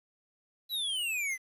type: exponential sweep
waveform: square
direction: down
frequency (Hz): 4018 to 2000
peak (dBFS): -31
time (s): 0.69-1.38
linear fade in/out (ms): 50
effects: resampled to 32000 Hz + 10-bit